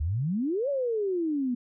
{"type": "exponential two-way sweep", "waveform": "sine", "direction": "up then down", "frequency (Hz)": [69.3, 580, 237.7], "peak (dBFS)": -25, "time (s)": [0, 1.55], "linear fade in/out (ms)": 10, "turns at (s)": 0.69, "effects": []}